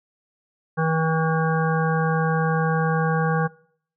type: harmonic tone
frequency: 160.8 Hz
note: E3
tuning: 43 cents flat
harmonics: 1 / 3 / 5 / 7 / 9 / 10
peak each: -21 / -26 / -28 / -29 / -31 / -31 dBFS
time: 0.77-3.48 s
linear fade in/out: 20 ms
effects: noise-tail reverb RT60 0.6 s tail -22 dB re dry